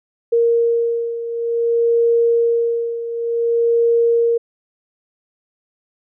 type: beating tone pair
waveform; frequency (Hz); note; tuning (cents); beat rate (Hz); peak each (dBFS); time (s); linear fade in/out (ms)
sine; 466.2 / 466.75; A#4 / A#4; 0 / +2; 0.55; -15 / -20; 0.32-4.38; 10
effects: none